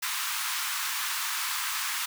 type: high-pass noise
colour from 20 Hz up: pink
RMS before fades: -31 dBFS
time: 0.02-2.06 s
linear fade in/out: 10 ms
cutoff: 980 Hz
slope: 48 dB/octave
effects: none